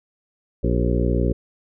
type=harmonic tone with a mistuned harmonic; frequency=59.9 Hz; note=A#1; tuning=48 cents sharp; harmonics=1 / 2 / 3 / 4 / 5 / 6 / 7 / 8 / 9; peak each=-21 / -24 / -26 / -27 / -28 / -29 / -29 / -30 / -31 dBFS; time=0.63-1.33 s; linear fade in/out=10 ms; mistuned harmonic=7; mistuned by=-58 cents; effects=none